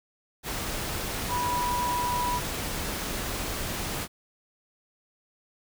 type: tone in noise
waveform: sine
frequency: 979 Hz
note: B5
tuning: 15 cents flat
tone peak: -26 dBFS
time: 1.28-2.41 s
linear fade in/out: 50 ms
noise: pink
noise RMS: -32 dBFS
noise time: 0.43-4.08 s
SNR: +3 dB
effects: none